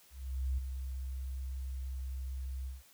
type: tone with ADSR envelope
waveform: sine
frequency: 65.41 Hz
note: C2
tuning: in tune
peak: -28 dBFS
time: 0.1-2.83 s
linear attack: 480 ms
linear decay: 7 ms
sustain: -8 dB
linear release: 170 ms
effects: tanh soft clip ceiling -26 dBFS + white hiss -62 dBFS RMS until 2.93 s